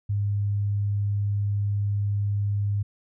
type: tone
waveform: sine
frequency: 101.8 Hz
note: G#2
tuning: 34 cents flat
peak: -22 dBFS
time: 0.09-2.83 s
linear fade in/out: 10 ms
effects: none